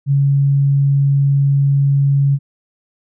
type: tone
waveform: sine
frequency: 139.6 Hz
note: C#3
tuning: 13 cents sharp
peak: -10 dBFS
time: 0.06-2.39 s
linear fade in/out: 50 ms
effects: none